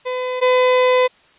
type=tone pair in turn; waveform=35% pulse; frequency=505 / 505 Hz; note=B4 / B4; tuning=+39 / +39 cents; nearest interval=unison; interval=0 cents; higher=neither; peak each=-19 / -10 dBFS; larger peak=second; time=0.05-0.41 / 0.41-1.08 s; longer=second; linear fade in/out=20 ms; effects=white hiss -52 dBFS RMS until 1.38 s + resampled to 8000 Hz